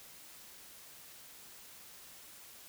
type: silence
effects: white hiss -54 dBFS RMS until 2.68 s